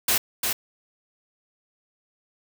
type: noise with echo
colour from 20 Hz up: white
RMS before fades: -21 dBFS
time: 0.08-0.18 s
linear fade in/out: 5 ms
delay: 350 ms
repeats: 1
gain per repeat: -4 dB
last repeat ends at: 0.53 s
effects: none